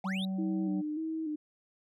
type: harmonic tone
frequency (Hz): 190.3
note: F#3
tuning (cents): +49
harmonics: 1 / 3 / 4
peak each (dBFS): -31 / -50 / -51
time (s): 0.04-0.82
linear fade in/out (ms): 20
type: linear sweep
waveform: triangle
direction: up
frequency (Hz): 659.3 to 3898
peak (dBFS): -35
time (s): 0.04-0.25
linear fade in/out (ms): 2
type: tone with vibrato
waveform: sine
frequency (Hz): 311.1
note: D#4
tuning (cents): 0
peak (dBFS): -32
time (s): 0.38-1.36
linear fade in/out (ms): 10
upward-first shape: square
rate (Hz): 1.7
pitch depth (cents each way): 48
effects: none